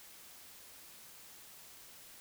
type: silence
effects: white hiss -55 dBFS RMS until 2.2 s